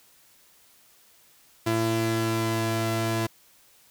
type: tone pair together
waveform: sawtooth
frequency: 112.4 / 336.8 Hz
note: A2 / E4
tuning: +37 / +37 cents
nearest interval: octave + perfect fifth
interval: 1900 cents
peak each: -23 / -22 dBFS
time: 1.66-3.27 s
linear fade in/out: 10 ms
effects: white hiss -58 dBFS RMS until 3.9 s